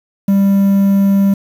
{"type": "tone with quantisation", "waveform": "triangle", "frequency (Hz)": 197.3, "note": "G3", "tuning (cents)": 11, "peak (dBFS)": -6, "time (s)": [0.28, 1.34], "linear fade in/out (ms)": 5, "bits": 6, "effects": []}